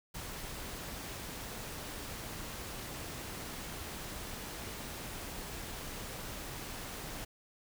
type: noise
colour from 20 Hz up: pink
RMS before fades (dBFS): -43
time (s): 0.14-7.25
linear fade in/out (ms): 10
effects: none